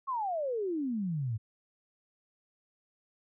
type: exponential sweep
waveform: sine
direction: down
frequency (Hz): 1115 to 103.83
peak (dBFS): -30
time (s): 0.07-1.38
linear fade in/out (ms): 20
effects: none